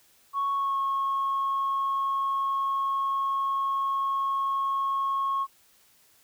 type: tone with pitch glide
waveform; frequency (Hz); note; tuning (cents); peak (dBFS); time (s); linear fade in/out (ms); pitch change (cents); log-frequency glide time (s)
sine; 1108.7 to 1092.2; C#6 to C#6; 0 to -26; -23; 0.33-5.47; 50; -26; 0.53-0.78
effects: tanh soft clip ceiling -21 dBFS + white hiss -61 dBFS RMS until 6.23 s